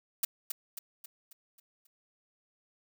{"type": "noise with echo", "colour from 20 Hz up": "blue", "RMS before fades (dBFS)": -28, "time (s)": [0.23, 0.25], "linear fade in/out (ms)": 5, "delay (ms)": 270, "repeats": 6, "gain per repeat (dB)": -6, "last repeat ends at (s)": 1.87, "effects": []}